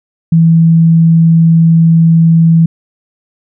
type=tone; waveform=sine; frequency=164.5 Hz; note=E3; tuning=3 cents flat; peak=-3 dBFS; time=0.32-2.66 s; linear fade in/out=5 ms; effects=none